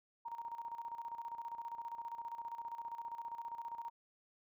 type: tone with tremolo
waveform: sine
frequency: 932.3 Hz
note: A#5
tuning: in tune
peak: -40 dBFS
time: 0.25-3.9 s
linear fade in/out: 10 ms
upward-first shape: square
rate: 15 Hz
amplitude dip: 65%
effects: none